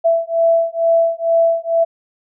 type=beating tone pair; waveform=sine; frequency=664 / 666.2 Hz; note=E5 / E5; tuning=+12 / +18 cents; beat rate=2.2 Hz; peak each=-15 dBFS; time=0.04-1.85 s; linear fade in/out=20 ms; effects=none